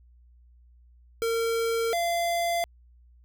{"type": "tone pair in turn", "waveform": "square", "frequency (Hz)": [457.9, 686.1], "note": ["A#4", "F5"], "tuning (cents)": [-31, -31], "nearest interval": "perfect fifth", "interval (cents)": 700, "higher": "second", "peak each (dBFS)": -25, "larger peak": "neither", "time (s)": [[1.22, 1.93], [1.93, 2.64]], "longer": "neither", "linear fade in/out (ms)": 0, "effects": ["added 60 Hz sine -53 dBFS peak until 3.24 s"]}